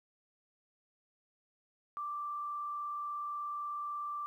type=tone with frequency modulation; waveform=sine; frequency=1175 Hz; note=D6; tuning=1 cent sharp; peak=-36 dBFS; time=1.97-4.26 s; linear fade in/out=0 ms; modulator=36.4 Hz; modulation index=0.34; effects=12-bit